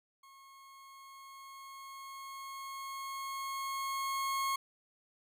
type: tone with level ramp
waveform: 40% pulse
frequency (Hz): 1087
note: C#6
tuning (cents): -34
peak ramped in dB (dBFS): -55 to -30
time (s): 0.23-4.56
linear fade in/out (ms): 5
effects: none